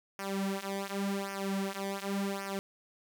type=tone with flanger; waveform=sawtooth; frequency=196.6 Hz; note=G3; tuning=5 cents sharp; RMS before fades=-35 dBFS; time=0.19-2.59 s; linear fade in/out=0 ms; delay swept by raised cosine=0.25 to 5.85 ms; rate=0.89 Hz; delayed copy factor=-0.9; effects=none